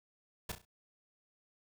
pink noise with echo, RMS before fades -38 dBFS, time 0.49-0.52 s, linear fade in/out 5 ms, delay 33 ms, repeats 4, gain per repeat -8 dB, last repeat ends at 0.652 s, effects none

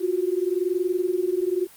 sine tone pair together, 352.2 / 373.1 Hz, F4 / F#4, +15 / +14 cents, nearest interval minor second, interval 99 cents, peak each -24 dBFS, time 0-1.67 s, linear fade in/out 20 ms, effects white hiss -49 dBFS RMS until 1.76 s + Opus 32 kbps

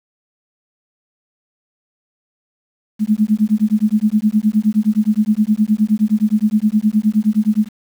sine tone with tremolo, 213.5 Hz, G#3, 48 cents sharp, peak -8 dBFS, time 2.99-7.69 s, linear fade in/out 50 ms, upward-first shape sine, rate 9.6 Hz, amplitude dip 100%, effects 7-bit

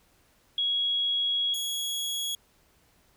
sine / sawtooth tone pair in turn, 3322 / 3336 Hz, G#7 / G#7, 0 / +7 cents, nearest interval unison, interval 7 cents, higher second, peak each -24 / -26 dBFS, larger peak first, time 0.58-1.54 / 1.54-2.35 s, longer first, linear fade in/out 2 ms, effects pink hiss -64 dBFS RMS until 3.16 s

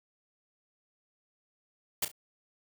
white noise with echo, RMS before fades -29 dBFS, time 2.02-2.05 s, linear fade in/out 5 ms, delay 33 ms, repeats 2, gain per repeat -11 dB, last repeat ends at 2.116 s, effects none

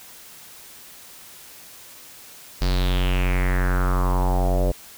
square tone with low-pass filter sweep, 45.64 Hz, F#1, 23 cents flat, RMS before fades -20 dBFS, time 2.61-4.72 s, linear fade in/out 10 ms, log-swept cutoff 4800 to 550 Hz, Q 4.7, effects white hiss -44 dBFS RMS until 4.97 s

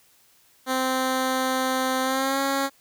10% pulse tone with pitch glide, 260 to 273.9 Hz, C4 to C#4, -11 to -21 cents, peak -14 dBFS, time 0.66-2.7 s, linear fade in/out 50 ms, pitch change +90 cents, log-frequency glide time 2.02-2.4 s, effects white hiss -59 dBFS RMS until 2.8 s

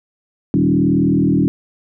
sine tone with frequency modulation, 233.1 Hz, A#3, in tune, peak -11 dBFS, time 0.54-1.48 s, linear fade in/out 0 ms, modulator 39.4 Hz, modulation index 2.4, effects none

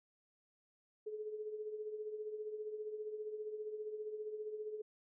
sine tone with tremolo, 427.4 Hz, G#4, 50 cents sharp, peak -38 dBFS, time 1.06-4.82 s, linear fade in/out 10 ms, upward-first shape triangle, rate 15 Hz, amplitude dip 65%, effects none

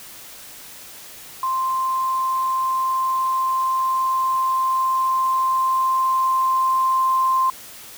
sine tone with level ramp, 1046.5 Hz, C6, in tune, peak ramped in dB -19 to -15 dBFS, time 1.43-7.5 s, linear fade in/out 2 ms, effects white hiss -40 dBFS RMS until 7.97 s

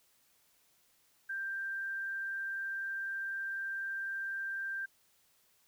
sine tone, 1579 Hz, G6, 12 cents sharp, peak -35 dBFS, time 1.29-4.86 s, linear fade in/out 10 ms, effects white hiss -70 dBFS RMS until 5.67 s

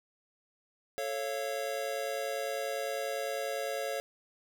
square chord, A augmented, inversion none, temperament just, 440 / 550 / 687.5 Hz, A4 / C#5 / E#5, 0 / -14 / -27 cents, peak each -40 / -36 / -39 dBFS, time 0.98-4 s, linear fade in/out 0 ms, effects none

